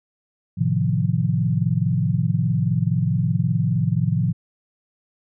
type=chord; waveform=sine; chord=F dominant seventh; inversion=first; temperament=equal; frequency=110 / 130.81 / 155.56 / 174.61 Hz; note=A2 / C3 / Eb3 / F3; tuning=0 / 0 / 0 / 0 cents; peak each=-23 dBFS; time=0.57-4.33 s; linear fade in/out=20 ms; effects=none